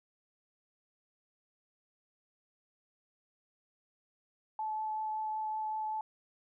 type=tone with vibrato; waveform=sine; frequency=866 Hz; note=A5; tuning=28 cents flat; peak=-33 dBFS; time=4.59-6.01 s; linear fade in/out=2 ms; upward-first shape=triangle; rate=5.3 Hz; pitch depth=10 cents each way; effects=none